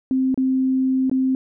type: tone with dropouts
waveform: sine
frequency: 261.6 Hz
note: C4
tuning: in tune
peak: -16 dBFS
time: 0.11-1.35 s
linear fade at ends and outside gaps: 1 ms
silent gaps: 0.344-0.376 / 1.097-1.114 s
effects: none